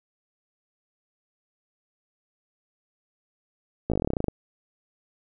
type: slowing click train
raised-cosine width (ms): 2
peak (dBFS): -12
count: 15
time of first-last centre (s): 3.9-4.283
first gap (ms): 17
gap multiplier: 1.07
effects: none